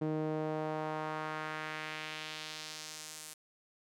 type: tone with band-pass filter sweep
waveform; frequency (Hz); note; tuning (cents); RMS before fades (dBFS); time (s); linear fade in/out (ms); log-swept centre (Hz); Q
sawtooth; 155.2; D#3; -4; -39; 0.01-3.34; 10; 350 to 9200; 1.3
effects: none